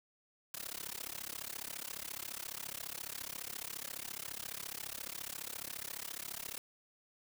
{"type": "noise with amplitude modulation", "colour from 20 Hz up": "white", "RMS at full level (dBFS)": -40, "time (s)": [0.54, 6.58], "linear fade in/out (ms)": 2, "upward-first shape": "sine", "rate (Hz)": 34.5, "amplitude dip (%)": 100, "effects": []}